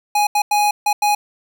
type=tone bursts at uneven times; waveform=square; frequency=830.6 Hz; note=G#5; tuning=in tune; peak=-14 dBFS; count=5; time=0.15-0.27 / 0.35-0.42 / 0.51-0.71 / 0.86-0.93 / 1.02-1.15 s; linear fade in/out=5 ms; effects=9-bit